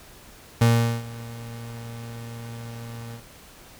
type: tone with ADSR envelope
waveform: 35% pulse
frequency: 116.54 Hz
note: A#2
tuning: in tune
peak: -12 dBFS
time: 0.61-3.23 s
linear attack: 6 ms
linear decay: 410 ms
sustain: -21 dB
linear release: 90 ms
effects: pink hiss -48 dBFS RMS until 3.79 s